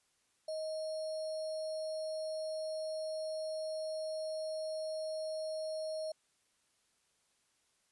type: tone with sample-and-hold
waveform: sine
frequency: 629 Hz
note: D#5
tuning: 19 cents sharp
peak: -36 dBFS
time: 0.48-6.12 s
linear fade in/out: 5 ms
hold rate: 4900 Hz
effects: white hiss -75 dBFS RMS until 7.91 s + resampled to 24000 Hz